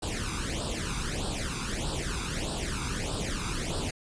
pink noise with flanger, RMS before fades -32 dBFS, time 0.02-3.91 s, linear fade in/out 10 ms, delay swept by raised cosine 0.23 to 0.83 ms, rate 1.6 Hz, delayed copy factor +0.8, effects resampled to 22050 Hz

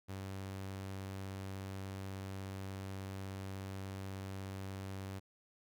sawtooth tone, 96.5 Hz, G2, 27 cents flat, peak -38 dBFS, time 0.08-5.2 s, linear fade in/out 20 ms, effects none

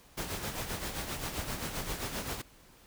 pink noise with tremolo, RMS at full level -35 dBFS, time 0.17-2.42 s, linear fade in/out 10 ms, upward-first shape sine, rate 7.6 Hz, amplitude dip 55%, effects pink hiss -59 dBFS RMS until 2.86 s

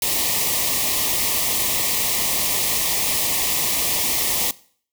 white band-stop noise, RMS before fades -21 dBFS, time 0.02-4.51 s, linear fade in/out 2 ms, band 1200 to 1800 Hz, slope 96 dB/octave, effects noise-tail reverb RT60 0.5 s tail -20 dB re dry

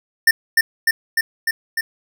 square tone with echo, 1804 Hz, A6, 43 cents sharp, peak -9 dBFS, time 0.27-0.31 s, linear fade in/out 5 ms, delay 300 ms, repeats 5, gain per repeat -2 dB, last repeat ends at 1.81 s, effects none

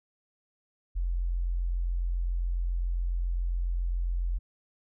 sine tone, 43.65 Hz, F1, in tune, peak -26 dBFS, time 0.95-4.39 s, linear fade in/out 20 ms, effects none

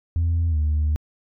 sine tone with pitch glide, 83.7 to 75.87 Hz, E2 to D#2, +27 to -43 cents, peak -16 dBFS, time 0.16-0.96 s, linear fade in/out 0 ms, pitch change -170 cents, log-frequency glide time 0.49-0.57 s, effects tanh soft clip ceiling -16 dBFS

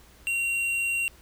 triangle tone with tanh clipping, 2752 Hz, F7, 26 cents flat, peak -26 dBFS, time 0.27-1.08 s, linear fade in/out 0 ms, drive 14 dB, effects added 60 Hz sine -55 dBFS peak until 1.21 s + pink hiss -55 dBFS RMS until 1.21 s

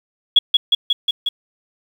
sine tone with echo, 3352 Hz, G#7, 15 cents sharp, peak -6 dBFS, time 0.36-0.39 s, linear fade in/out 5 ms, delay 180 ms, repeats 5, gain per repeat -2 dB, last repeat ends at 1.29 s, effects 7-bit

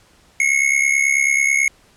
square tone with amplitude modulation, 2182 Hz, C#7, 28 cents flat, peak -11 dBFS, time 0.4-1.68 s, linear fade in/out 2 ms, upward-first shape sine, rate 69.2 Hz, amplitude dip 80%, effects pink hiss -53 dBFS RMS until 1.96 s + low-pass 10000 Hz 12 dB/octave

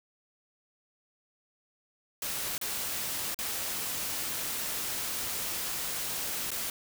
white noise with dropouts, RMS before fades -34 dBFS, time 2.22-6.7 s, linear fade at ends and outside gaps 2 ms, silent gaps 2.58-2.613 / 3.345-3.388 / 6.506-6.515 s, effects none

